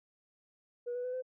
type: tone with pitch steps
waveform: sine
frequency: 483.7 / 492.7 / 501.9 / 511.3 Hz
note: B4 / B4 / B4 / C5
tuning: -36 / -4 / +28 / -40 cents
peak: -33 dBFS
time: 0.86-1.224 s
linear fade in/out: 20 ms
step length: 91 ms
effects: tanh soft clip ceiling -31 dBFS